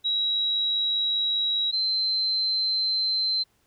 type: tone pair in turn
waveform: sine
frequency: 3865 / 4100 Hz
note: B7 / C8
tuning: -38 / -36 cents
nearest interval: minor second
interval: 102 cents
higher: second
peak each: -22 dBFS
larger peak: neither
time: 0.04-1.72 / 1.72-3.44 s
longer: second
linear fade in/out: 20 ms
effects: pink hiss -67 dBFS RMS until 3.66 s